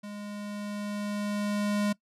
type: tone with level ramp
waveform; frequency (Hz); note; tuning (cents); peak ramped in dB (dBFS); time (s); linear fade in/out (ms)
square; 206.2; G#3; -12; -39 to -25; 0.03-1.93; 10
effects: noise-tail reverb RT60 0.1 s tail -21 dB re dry + low-pass 11000 Hz 12 dB/octave